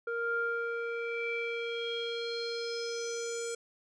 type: tone with low-pass filter sweep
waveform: square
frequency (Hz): 466.2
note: A#4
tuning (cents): 0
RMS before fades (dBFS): -35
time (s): 0.07-3.55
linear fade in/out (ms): 5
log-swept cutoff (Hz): 1200 to 7800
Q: 5.7
effects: none